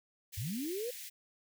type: high-pass noise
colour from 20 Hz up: white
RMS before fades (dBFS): -46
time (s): 0.32-1.1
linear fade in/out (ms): 20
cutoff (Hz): 1800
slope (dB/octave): 48
type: linear sweep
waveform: sine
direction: up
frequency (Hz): 82.41 to 507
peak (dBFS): -35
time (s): 0.37-0.91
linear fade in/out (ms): 10
effects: none